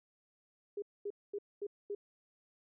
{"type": "tone bursts", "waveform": "sine", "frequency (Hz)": 407.7, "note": "G#4", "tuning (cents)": -32, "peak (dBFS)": -36, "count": 5, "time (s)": [0.77, 1.95], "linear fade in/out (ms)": 5, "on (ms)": 52, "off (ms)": 230, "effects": []}